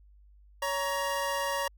25% pulse tone pair together, 560.7 / 940 Hz, C#5 / A#5, +20 / +14 cents, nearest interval major sixth, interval 894 cents, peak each -28 dBFS, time 0.62-1.68 s, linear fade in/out 5 ms, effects added 50 Hz sine -54 dBFS peak until 1.77 s

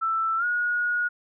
sine tone with pitch glide, 1327 to 1447.1 Hz, E6 to F#6, +11 to -39 cents, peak -22 dBFS, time 0.01-1.09 s, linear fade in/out 20 ms, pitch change +150 cents, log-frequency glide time 0.37-0.45 s, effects none

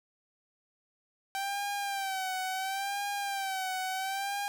sawtooth tone with vibrato, 778 Hz, G5, 13 cents flat, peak -28 dBFS, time 1.35-4.48 s, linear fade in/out 0 ms, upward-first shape sine, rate 0.72 Hz, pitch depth 69 cents each way, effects none

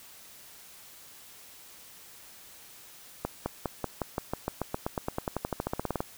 accelerating click train, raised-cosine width 1 ms, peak -15 dBFS, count 26, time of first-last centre 3.25-6.005 s, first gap 210 ms, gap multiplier 0.94, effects white hiss -51 dBFS RMS until 6.17 s

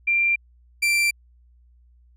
sine / 40% pulse tone pair in turn, 2373 / 2354 Hz, D7 / D7, +17 / +3 cents, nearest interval unison, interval 14 cents, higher first, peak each -17 dBFS, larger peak neither, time 0.07-0.36 / 0.82-1.11 s, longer neither, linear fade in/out 10 ms, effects added 60 Hz sine -52 dBFS peak until 2.16 s + resampled to 32000 Hz

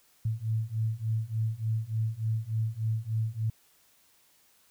sine beating tone pair, 109.3 / 112.7 Hz, A2 / A2, -11 / +42 cents, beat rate 3.4 Hz, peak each -31 / -30 dBFS, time 0.25-3.5 s, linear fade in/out 5 ms, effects white hiss -64 dBFS RMS until 4.7 s

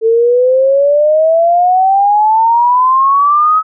sine exponential sweep, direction up, 443.9 to 1285 Hz, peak -6 dBFS, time 0.01-3.63 s, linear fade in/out 50 ms, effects none

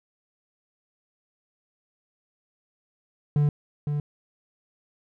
triangle tone with echo, 146.83 Hz, D3, in tune, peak -16 dBFS, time 3.36-3.49 s, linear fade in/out 2 ms, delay 510 ms, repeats 1, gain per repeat -6 dB, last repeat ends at 4 s, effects none

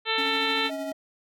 harmonic tone, 445.3 Hz, A4, 21 cents sharp, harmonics 1 / 2 / 3 / 4 / 5 / 6 / 7 / 8 / 9, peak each -32 / -32 / -32 / -32 / -32 / -32 / -32 / -32 / -32 dBFS, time 0.05-0.71 s, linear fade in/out 50 ms
square tone with tremolo, 277.2 Hz, C#4, in tune, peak -32 dBFS, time 0.18-0.92 s, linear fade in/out 2 ms, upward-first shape triangle, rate 13 Hz, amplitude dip 50%
triangle tone, 637 Hz, D#5, 41 cents sharp, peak -30 dBFS, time 0.69-0.93 s, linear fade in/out 10 ms
effects none

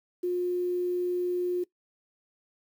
sine tone with quantisation, 357.2 Hz, F4, 39 cents sharp, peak -25 dBFS, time 0.23-1.64 s, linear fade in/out 10 ms, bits 9, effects noise-tail reverb RT60 0.1 s tail -19 dB re dry

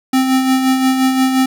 square tone with tremolo, 261.6 Hz, C4, in tune, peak -10 dBFS, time 0.13-1.46 s, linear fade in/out 5 ms, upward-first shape sine, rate 5.7 Hz, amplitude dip 45%, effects 8-bit

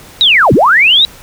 sine linear two-way sweep, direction down then up, 3942 to 83 to 3942 Hz, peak -4 dBFS, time 0.21-1.05 s, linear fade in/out 0 ms, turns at 0.53 s, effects pink hiss -36 dBFS RMS until 1.22 s

